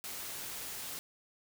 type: noise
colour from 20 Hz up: white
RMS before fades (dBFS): -42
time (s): 0.04-0.99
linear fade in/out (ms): 0
effects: none